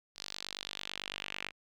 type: tone with band-pass filter sweep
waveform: sawtooth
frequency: 49 Hz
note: G1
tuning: in tune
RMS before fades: -43 dBFS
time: 0.15-1.52 s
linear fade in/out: 50 ms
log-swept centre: 4700 to 2500 Hz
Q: 2.6
effects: none